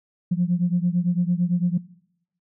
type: beating tone pair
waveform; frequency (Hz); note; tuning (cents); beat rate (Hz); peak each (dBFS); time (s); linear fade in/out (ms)
sine; 173 / 181.9; F3 / F#3; -16 / -29; 8.9; -21; 0.31-1.78; 10
effects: noise-tail reverb RT60 0.8 s tail -21 dB re dry + tanh soft clip ceiling -11 dBFS